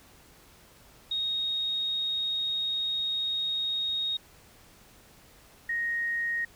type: tone pair in turn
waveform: sine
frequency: 3738 / 1869 Hz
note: A#7 / A#6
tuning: +4 / +4 cents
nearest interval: octave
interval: 1200 cents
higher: first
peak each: -27 dBFS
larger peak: neither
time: 1.11-4.17 / 5.69-6.45 s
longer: first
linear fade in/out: 5 ms
effects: pink hiss -56 dBFS RMS until 6.55 s